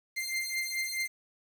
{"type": "beating tone pair", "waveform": "sawtooth", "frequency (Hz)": [2093, 2097.7], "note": ["C7", "C7"], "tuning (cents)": [0, 4], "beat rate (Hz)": 4.7, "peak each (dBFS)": -31, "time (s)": [0.16, 1.08], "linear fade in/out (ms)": 20, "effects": ["9-bit"]}